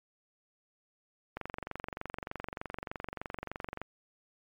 click train, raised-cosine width 0.5 ms, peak -22 dBFS, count 58, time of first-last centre 1.37-3.816 s, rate 23.3 Hz, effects MP3 96 kbps

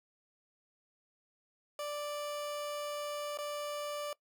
30% pulse tone with dropouts, 587.3 Hz, D5, in tune, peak -34 dBFS, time 1.79-4.13 s, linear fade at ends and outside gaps 2 ms, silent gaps 3.374-3.386 s, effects noise-tail reverb RT60 0.1 s tail -21 dB re dry

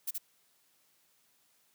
violet noise with echo, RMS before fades -34 dBFS, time 0.07-0.11 s, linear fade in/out 10 ms, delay 73 ms, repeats 1, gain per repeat -2 dB, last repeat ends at 0.183 s, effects white hiss -70 dBFS RMS until 1.74 s + high-pass 100 Hz 12 dB/octave

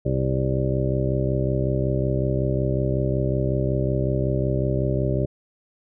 harmonic tone, 65.41 Hz, C2, in tune, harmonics 1 / 2 / 3 / 4 / 5 / 6 / 8 / 9, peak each -28 / -23 / -31 / -34 / -30 / -28 / -34 / -29 dBFS, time 0.05-5.26 s, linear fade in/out 10 ms, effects none

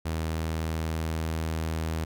sawtooth tone, 80.3 Hz, E2, 45 cents flat, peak -24 dBFS, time 0.05-2.05 s, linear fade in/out 10 ms, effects none

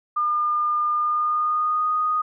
sine tone with pitch glide, 1208 to 1239.8 Hz, D6 to D#6, +48 to -7 cents, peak -19 dBFS, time 0.16-2.22 s, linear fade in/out 10 ms, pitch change +45 cents, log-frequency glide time 0.93-1.91 s, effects none

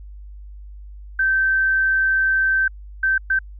sine tone bursts at uneven times, 1552 Hz, G6, 18 cents flat, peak -15 dBFS, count 3, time 1.19-2.68 / 3.03-3.18 / 3.3-3.39 s, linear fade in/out 5 ms, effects added 50 Hz sine -35 dBFS peak until 3.59 s

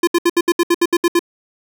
square tone bursts, 344.4 Hz, F4, 24 cents flat, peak -11 dBFS, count 11, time 0.03-1.193 s, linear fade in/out 5 ms, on 43 ms, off 69 ms, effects none

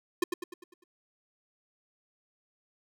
square tone with echo, 354.8 Hz, F4, 27 cents sharp, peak -23 dBFS, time 0.22-0.24 s, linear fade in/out 5 ms, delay 100 ms, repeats 6, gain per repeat -6 dB, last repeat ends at 0.84 s, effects none

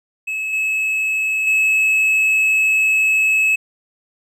triangle tone with level steps, 2586 Hz, E7, 34 cents flat, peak -19 / -15 / -11 dBFS, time 0.27-3.56 s, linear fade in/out 10 ms, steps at 0.53 / 1.47 s, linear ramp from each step 2 ms, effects none

